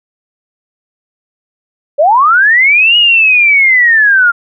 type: linear two-way sweep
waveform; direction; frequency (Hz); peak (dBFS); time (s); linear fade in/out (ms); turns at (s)
sine; up then down; 540 to 2909 to 1379; -4; 1.98-4.32; 20; 2.97
effects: none